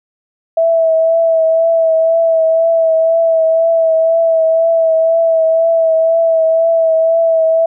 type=tone with vibrato; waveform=sine; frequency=654 Hz; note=E5; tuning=14 cents flat; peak=-8 dBFS; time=0.57-7.66 s; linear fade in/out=5 ms; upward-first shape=triangle; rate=2 Hz; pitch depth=29 cents each way; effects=none